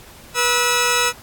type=tone pair together; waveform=10% pulse; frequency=486.6 / 1299 Hz; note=B4 / E6; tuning=-26 / -26 cents; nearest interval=octave + perfect fourth; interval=1700 cents; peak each=-10 dBFS; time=0.34-1.13 s; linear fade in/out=50 ms; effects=pink hiss -43 dBFS RMS until 1.22 s + AAC 64 kbps